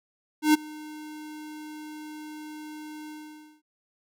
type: tone with ADSR envelope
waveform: square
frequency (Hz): 305.2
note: D#4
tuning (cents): -33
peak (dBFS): -15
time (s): 0.42-3.62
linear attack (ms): 120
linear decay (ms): 16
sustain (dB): -24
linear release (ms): 530
effects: none